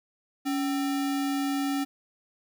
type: tone with sample-and-hold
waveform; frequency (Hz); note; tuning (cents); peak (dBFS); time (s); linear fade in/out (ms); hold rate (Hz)
sine; 279.7; C#4; +16; -25; 0.45-1.85; 20; 1050
effects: none